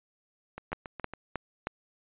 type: two click trains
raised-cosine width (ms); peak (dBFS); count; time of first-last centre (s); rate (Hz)
0.5; -24 / -16; 5 / 4; 0.58-1.136 / 0.73-1.67; 7.19 / 3.19
effects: resampled to 8000 Hz